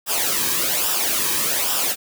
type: noise with flanger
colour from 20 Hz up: white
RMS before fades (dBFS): -21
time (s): 0.06-1.96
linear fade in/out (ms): 50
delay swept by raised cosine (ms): 0.46 to 1.46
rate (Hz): 1.2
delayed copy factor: -0.65
effects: none